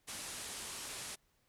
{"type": "low-pass noise", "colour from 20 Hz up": "white", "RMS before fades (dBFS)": -45, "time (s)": [0.07, 1.16], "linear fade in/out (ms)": 20, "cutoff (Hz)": 11000, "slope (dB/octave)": 48, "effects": ["pink hiss -75 dBFS RMS until 1.48 s"]}